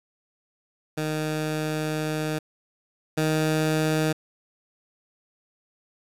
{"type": "tone pair in turn", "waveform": "15% pulse", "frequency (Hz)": [154.5, 156.02], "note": ["D#3", "D#3"], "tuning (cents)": [-12, 5], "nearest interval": "unison", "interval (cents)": 17, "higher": "second", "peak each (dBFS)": [-19, -15], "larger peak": "second", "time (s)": [[0.97, 2.39], [3.17, 4.13]], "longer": "first", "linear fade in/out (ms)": 10, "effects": ["resampled to 32000 Hz", "8-bit"]}